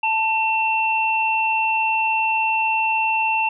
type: tone pair together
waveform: sine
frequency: 883.5 / 2700 Hz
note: A5 / E7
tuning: +7 / +41 cents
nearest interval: octave + perfect fifth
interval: 1934 cents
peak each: -20 dBFS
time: 0.03-3.49 s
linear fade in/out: 5 ms
effects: none